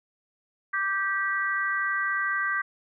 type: chord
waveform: sine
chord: G major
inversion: second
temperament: equal with one note detuned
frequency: 1174.7 / 1568 / 1943.8 Hz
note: D6 / G6 / B6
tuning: 0 / 0 / -28 cents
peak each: -30 / -27 / -30 dBFS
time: 0.73-2.62 s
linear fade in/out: 10 ms
effects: none